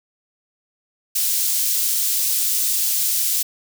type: high-pass noise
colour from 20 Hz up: white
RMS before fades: -20 dBFS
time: 1.15-3.43 s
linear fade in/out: 10 ms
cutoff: 4700 Hz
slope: 12 dB/octave
effects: none